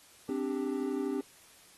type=chord; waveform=triangle; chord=C suspended second; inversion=none; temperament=equal with one note detuned; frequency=261.6 / 293.7 / 393.8 Hz; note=C4 / D4 / G4; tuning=0 / 0 / +8 cents; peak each=-33 dBFS; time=0.29-1.21 s; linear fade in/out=2 ms; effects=white hiss -58 dBFS RMS until 1.77 s + AAC 32 kbps